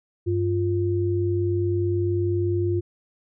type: tone pair together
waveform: sine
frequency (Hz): 97.99 / 349.2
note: G2 / F4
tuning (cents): 0 / 0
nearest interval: octave + minor seventh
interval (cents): 2200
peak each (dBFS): -23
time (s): 0.26-2.81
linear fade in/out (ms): 20
effects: none